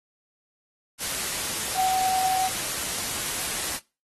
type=tone in noise; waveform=sine; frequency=753 Hz; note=F#5; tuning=30 cents sharp; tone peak=-22 dBFS; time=1.74-2.5 s; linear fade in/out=50 ms; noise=white; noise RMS=-29 dBFS; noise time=0.98-3.8 s; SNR=+4 dB; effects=noise-tail reverb RT60 0.3 s tail -23 dB re dry + AAC 32 kbps